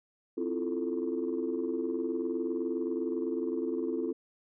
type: chord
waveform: sine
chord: F major seventh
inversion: second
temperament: equal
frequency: 261.6 / 329.6 / 349.2 / 440 Hz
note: C4 / E4 / F4 / A4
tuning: 0 / 0 / 0 / 0 cents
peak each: -35 / -34 / -34 / -35 dBFS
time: 0.37-4.13 s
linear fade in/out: 10 ms
effects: tanh soft clip ceiling -22 dBFS